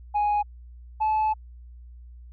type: tone pair in turn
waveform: sine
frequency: 830.6 / 864.5 Hz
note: G#5 / A5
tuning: 0 / -31 cents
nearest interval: minor second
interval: 69 cents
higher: second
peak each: -18 dBFS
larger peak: neither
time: 0.14-0.43 / 1-1.34 s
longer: second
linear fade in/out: 20 ms
effects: tanh soft clip ceiling -19 dBFS + added 60 Hz sine -42 dBFS peak until 2.32 s